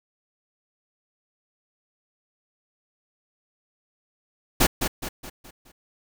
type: noise with echo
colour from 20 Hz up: pink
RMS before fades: -17 dBFS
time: 4.6-4.67 s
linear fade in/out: 10 ms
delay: 210 ms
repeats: 5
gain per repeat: -7 dB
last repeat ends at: 5.72 s
effects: none